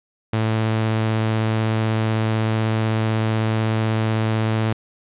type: tone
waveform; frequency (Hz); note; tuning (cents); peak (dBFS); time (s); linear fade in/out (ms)
sawtooth; 110.5; A2; +8; -14; 0.33-4.73; 5
effects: resampled to 8000 Hz + 9-bit